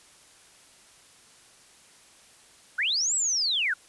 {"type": "linear two-way sweep", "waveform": "sine", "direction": "up then down", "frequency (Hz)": [1361, 7902, 1361], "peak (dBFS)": -23, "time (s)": [2.78, 3.74], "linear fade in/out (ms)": 10, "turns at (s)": 3.15, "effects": ["white hiss -55 dBFS RMS until 3.88 s", "resampled to 24000 Hz"]}